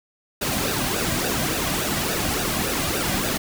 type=noise with flanger; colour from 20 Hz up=pink; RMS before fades=-24 dBFS; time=0.41-3.38 s; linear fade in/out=10 ms; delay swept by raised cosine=0.92 to 2.32 ms; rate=3.5 Hz; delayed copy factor=-0.65; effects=none